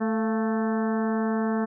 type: harmonic tone with a mistuned harmonic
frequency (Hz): 220.3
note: A3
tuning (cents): +2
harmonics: 1 / 2 / 3 / 4 / 5 / 6 / 7 / 8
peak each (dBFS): -24 / -30 / -34 / -36 / -38 / -40 / -41 / -42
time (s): 0-1.66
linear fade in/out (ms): 20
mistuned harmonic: 3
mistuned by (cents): +54
effects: none